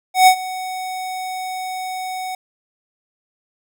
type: tone with ADSR envelope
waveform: square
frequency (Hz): 745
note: F#5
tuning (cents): +12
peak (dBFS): -6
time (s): 0.14-2.35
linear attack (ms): 130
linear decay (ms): 80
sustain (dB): -19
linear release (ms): 3
effects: none